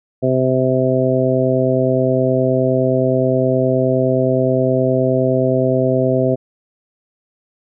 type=harmonic tone; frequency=129.6 Hz; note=C3; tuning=16 cents flat; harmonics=1 / 2 / 3 / 4 / 5; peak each=-19 / -19 / -19 / -19 / -19 dBFS; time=0.22-6.36 s; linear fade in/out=20 ms; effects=none